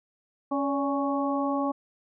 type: harmonic tone with a mistuned harmonic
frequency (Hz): 277.2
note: C#4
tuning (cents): 0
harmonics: 1 / 2 / 3 / 4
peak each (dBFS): -27 / -31 / -32 / -32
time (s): 0.51-1.72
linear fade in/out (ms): 10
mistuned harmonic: 2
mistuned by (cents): +55
effects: none